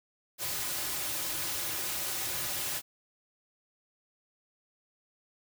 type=noise with comb filter; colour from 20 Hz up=white; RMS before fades=-34 dBFS; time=0.38-2.82 s; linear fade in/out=50 ms; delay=4.4 ms; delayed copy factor=-0.65; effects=none